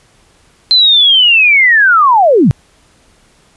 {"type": "linear sweep", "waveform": "sine", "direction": "down", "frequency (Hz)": [4127, 109], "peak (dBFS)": -4, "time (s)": [0.71, 2.51], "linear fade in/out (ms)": 0, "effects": ["pink hiss -49 dBFS RMS until 3.56 s", "resampled to 24000 Hz"]}